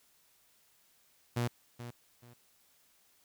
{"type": "tone with echo", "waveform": "sawtooth", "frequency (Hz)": 120, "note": "B2", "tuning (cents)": -49, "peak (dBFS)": -26, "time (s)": [1.36, 1.48], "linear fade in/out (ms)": 10, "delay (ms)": 430, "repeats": 2, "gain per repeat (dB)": -12, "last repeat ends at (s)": 2.34, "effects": ["white hiss -68 dBFS RMS until 3.24 s"]}